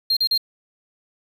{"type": "tone bursts", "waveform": "triangle", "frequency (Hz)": 4197, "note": "C8", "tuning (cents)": 5, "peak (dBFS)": -15, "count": 3, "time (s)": [0.1, 0.378], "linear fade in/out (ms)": 5, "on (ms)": 68, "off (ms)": 37, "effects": ["7-bit"]}